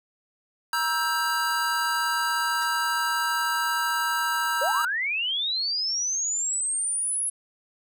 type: chord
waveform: square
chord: E diminished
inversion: second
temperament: just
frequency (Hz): 949.3 / 1318.5 / 1582.2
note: Bb5 / E6 / G6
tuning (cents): +31 / 0 / +16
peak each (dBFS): -29 / -29 / -28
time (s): 0.73-4.85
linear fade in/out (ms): 2
type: tone with exponential decay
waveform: 10% pulse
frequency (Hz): 1864.7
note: A#6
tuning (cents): 0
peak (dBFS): -28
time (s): 2.62-2.72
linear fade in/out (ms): 0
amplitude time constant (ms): 20
type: linear sweep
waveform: sine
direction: up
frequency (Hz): 493.9 to 10680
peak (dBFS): -24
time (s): 4.61-7.3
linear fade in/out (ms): 10
effects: none